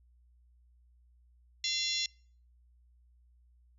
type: harmonic tone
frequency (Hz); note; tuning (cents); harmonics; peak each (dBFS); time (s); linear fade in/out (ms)
687; F5; -29; 3 / 4 / 5 / 6 / 7 / 8 / 9 / 10; -41 / -40 / -36 / -35 / -46 / -37 / -45 / -41; 1.64-2.06; 2
effects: noise-tail reverb RT60 0.5 s tail -26 dB re dry + added 60 Hz sine -61 dBFS peak until 3.78 s